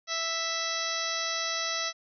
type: harmonic tone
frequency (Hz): 659.3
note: E5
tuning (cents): 0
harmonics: 1 / 2 / 3 / 4 / 5 / 6 / 7 / 8 / 9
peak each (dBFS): -39 / -36 / -36 / -41 / -40 / -36 / -41 / -36 / -37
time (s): 0.07-1.93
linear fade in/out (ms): 50
effects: none